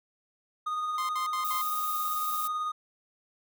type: tone with tremolo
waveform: triangle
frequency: 1236 Hz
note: D#6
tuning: 12 cents flat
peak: -26 dBFS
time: 0.66-2.72 s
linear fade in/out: 10 ms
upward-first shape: sine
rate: 18 Hz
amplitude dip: 25%
type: tone bursts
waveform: sawtooth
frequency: 1046.5 Hz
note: C6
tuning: in tune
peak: -30 dBFS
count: 4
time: 0.98-1.615 s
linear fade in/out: 2 ms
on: 110 ms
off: 65 ms
type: noise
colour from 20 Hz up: violet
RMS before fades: -36 dBFS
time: 1.44-2.48 s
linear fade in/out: 10 ms
effects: none